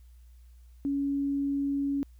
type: tone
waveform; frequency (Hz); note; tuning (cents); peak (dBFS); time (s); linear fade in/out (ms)
sine; 280; C#4; +18; -26; 0.85-2.03; 0
effects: added 60 Hz sine -50 dBFS peak until 2.19 s + white hiss -71 dBFS RMS until 2.19 s